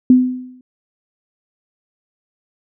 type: tone with exponential decay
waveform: sine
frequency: 253.1 Hz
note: B3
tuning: 43 cents sharp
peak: -3 dBFS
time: 0.1-0.61 s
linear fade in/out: 2 ms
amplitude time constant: 110 ms
effects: none